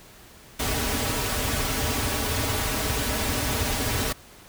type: noise with comb filter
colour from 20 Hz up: pink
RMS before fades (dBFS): -26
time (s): 0.59-4.13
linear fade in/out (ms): 10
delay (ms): 5.7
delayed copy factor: -0.7
effects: pink hiss -49 dBFS RMS until 4.48 s